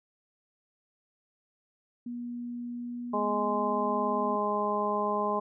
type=tone with pitch glide; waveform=sine; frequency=240.8 to 245.3 Hz; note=B3 to B3; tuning=-44 to -12 cents; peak=-34 dBFS; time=2.06-4.36 s; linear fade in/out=5 ms; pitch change=+32 cents; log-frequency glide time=2.74-3.88 s
type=harmonic tone; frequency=207.7 Hz; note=G#3; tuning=in tune; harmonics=1 / 2 / 3 / 4 / 5; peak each=-35 / -33 / -33 / -34 / -30 dBFS; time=3.13-5.4 s; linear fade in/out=10 ms
effects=none